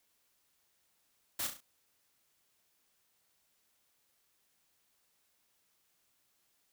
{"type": "noise with echo", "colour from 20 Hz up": "white", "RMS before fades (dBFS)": -36, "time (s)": [1.39, 1.47], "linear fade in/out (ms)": 5, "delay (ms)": 34, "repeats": 4, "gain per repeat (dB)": -6, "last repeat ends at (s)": 1.606, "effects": ["white hiss -75 dBFS RMS until 6.72 s"]}